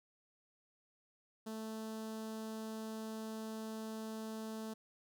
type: tone with notch filter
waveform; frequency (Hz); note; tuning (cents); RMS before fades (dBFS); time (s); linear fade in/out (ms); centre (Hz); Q
sawtooth; 220; A3; 0; -44; 1.46-4.74; 10; 2200; 1.2
effects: none